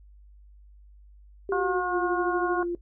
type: tone with pitch glide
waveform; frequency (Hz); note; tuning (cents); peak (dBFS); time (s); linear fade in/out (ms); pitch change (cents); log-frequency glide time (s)
sine; 392 to 347.2; G4 to F4; 0 to -10; -26; 1.49-2.75; 2; -210; 1.6-1.98
type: harmonic tone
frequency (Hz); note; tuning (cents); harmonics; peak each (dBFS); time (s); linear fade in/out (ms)
359.9; F#4; -48; 1 / 2 / 3 / 4; -31 / -31 / -31 / -31; 1.52-2.63; 2
effects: noise-tail reverb RT60 0.1 s tail -17 dB re dry + added 50 Hz sine -49 dBFS peak until 2.81 s